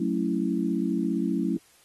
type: chord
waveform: sine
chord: F# minor seventh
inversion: none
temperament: equal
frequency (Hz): 185 / 220 / 277.2 / 329.6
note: F#3 / A3 / C#4 / E4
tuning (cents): 0 / 0 / 0 / 0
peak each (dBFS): -29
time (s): 0-1.57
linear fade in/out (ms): 5
effects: white hiss -59 dBFS RMS until 1.84 s + AAC 32 kbps